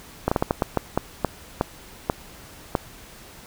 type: slowing click train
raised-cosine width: 1 ms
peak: -5 dBFS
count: 12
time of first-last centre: 0.28-2.752 s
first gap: 35 ms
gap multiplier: 1.34
effects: pink hiss -45 dBFS RMS until 3.46 s